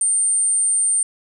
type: tone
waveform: sine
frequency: 8900 Hz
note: C#9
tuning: 6 cents sharp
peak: -15 dBFS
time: 0.01-1.03 s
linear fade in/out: 2 ms
effects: none